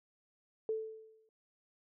sine tone with exponential decay, 440 Hz, A4, in tune, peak -30 dBFS, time 0.69-1.29 s, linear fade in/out 1 ms, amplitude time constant 130 ms, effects none

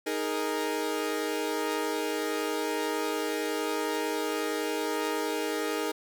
sawtooth chord, D# suspended fourth, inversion none, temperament equal, 311.1 / 415.3 / 466.2 Hz, D#4 / G#4 / A#4, 0 / 0 / 0 cents, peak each -29 dBFS, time 0.06-5.92 s, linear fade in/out 10 ms, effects none

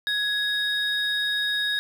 triangle tone pair together, 1669 / 3747 Hz, G#6 / A#7, +8 / +8 cents, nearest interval octave + major second, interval 1400 cents, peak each -24 dBFS, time 0.07-1.79 s, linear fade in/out 0 ms, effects none

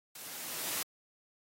white noise with level ramp, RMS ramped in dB -47 to -34 dBFS, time 0.15-0.83 s, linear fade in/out 5 ms, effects high-pass 150 Hz 12 dB/octave + AAC 48 kbps

